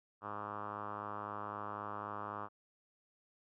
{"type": "tone with low-pass filter", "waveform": "5% pulse", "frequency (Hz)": 103.83, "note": "G#2", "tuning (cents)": 0, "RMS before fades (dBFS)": -43, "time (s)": [0.21, 2.49], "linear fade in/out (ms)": 50, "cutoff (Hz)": 1200, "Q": 4.2, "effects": []}